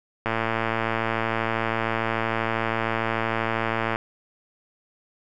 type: click train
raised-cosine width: 0.5 ms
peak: -9 dBFS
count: 419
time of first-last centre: 0.26-3.959 s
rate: 113 Hz
effects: none